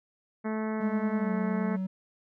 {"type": "harmonic tone", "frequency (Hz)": 217.8, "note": "A3", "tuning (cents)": -17, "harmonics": [1, 2, 3, 4, 5, 6, 7, 8, 9, 10], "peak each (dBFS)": [-30, -36, -40, -42, -44, -46, -47, -48, -49, -50], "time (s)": [0.44, 1.77], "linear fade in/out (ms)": 20}
{"type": "tone with pitch glide", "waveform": "triangle", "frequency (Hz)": [207.7, 188.27], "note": ["G#3", "F#3"], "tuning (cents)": [0, 30], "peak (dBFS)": -27, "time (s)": [0.8, 1.87], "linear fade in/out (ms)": 10, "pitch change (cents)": -170, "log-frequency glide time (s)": [1.17, 1.31]}
{"effects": []}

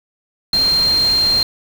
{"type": "tone in noise", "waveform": "sine", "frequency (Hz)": 4186, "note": "C8", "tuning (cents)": 0, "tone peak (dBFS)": -12, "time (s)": [0.53, 1.43], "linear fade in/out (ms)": 2, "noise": "pink", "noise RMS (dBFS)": -27, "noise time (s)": [0.53, 1.43], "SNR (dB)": 12, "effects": []}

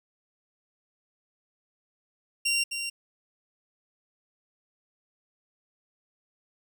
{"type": "tone with echo", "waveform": "20% pulse", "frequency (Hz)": 2764, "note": "F7", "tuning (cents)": -19, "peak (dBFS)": -19, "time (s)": [2.45, 2.64], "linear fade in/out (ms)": 10, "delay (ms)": 260, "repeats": 1, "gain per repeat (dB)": -7, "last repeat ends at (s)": 2.9, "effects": []}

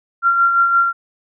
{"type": "tone with tremolo", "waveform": "sine", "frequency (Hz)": 1377, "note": "F6", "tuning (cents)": -25, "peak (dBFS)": -9, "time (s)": [0.22, 0.93], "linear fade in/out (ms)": 50, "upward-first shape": "sine", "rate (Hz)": 5.8, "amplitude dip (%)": 45, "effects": []}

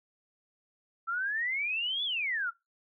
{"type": "exponential two-way sweep", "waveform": "sine", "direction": "up then down", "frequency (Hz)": [1324, 3498, 1324], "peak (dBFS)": -29, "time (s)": [1.07, 2.51], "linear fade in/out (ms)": 20, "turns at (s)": 2.04, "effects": ["noise-tail reverb RT60 0.2 s tail -21 dB re dry"]}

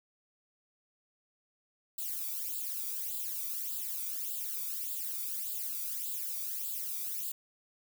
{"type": "noise with flanger", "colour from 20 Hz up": "violet", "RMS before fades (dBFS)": -37, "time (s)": [1.98, 7.32], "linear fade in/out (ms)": 5, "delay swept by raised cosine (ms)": [0.25, 0.87], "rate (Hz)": 1.7, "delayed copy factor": 1, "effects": []}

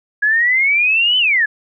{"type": "exponential two-way sweep", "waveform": "sine", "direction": "up then down", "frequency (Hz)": [1664, 3054, 1664], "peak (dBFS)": -11, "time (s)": [0.22, 1.46], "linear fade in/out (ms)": 10, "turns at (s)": 1.18, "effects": []}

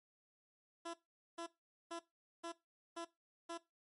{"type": "tone bursts", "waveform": "15% pulse", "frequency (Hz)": 336.8, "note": "E4", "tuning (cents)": 37, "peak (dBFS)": -37, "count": 6, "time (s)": [0.85, 3.578], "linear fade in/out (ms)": 10, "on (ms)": 88, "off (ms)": 440, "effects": ["noise-tail reverb RT60 0.2 s tail -18 dB re dry", "MP3 48 kbps"]}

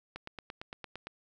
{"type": "click train", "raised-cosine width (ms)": 0.3, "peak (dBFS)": -25, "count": 9, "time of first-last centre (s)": [0.16, 1.07], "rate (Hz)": 8.79, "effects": []}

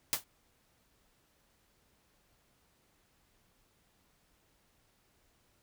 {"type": "noise with exponential decay", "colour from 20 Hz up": "white", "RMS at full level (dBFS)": -26, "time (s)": [0.13, 0.24], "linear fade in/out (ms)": 0, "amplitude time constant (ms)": 23, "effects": ["pink hiss -71 dBFS RMS until 5.62 s"]}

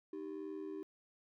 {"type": "ring-modulated tone", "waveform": "triangle", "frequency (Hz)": 349.6, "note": "F4", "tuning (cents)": 2, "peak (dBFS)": -36, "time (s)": [0.13, 0.83], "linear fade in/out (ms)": 0, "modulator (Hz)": 40.8, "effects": ["tanh soft clip ceiling -33 dBFS"]}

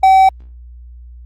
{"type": "tone", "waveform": "triangle", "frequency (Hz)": 765, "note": "G5", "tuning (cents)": -42, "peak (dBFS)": -3, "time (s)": [0.03, 0.29], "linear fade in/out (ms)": 5, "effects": ["added 60 Hz sine -33 dBFS peak until 1.25 s", "Opus 24 kbps"]}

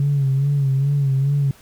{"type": "tone with vibrato", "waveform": "sine", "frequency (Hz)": 138.59, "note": "C#3", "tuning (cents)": 0, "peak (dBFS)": -14, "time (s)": [0, 1.51], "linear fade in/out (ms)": 2, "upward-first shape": "sine", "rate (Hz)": 2.4, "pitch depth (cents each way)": 59, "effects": ["tanh soft clip ceiling -11 dBFS", "pink hiss -49 dBFS RMS until 1.61 s"]}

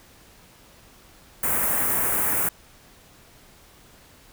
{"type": "band-stop noise", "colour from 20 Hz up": "white", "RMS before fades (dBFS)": -23, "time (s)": [1.43, 2.49], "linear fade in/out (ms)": 5, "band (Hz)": [2000, 9200], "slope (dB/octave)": 24, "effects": ["pink hiss -52 dBFS RMS until 4.32 s"]}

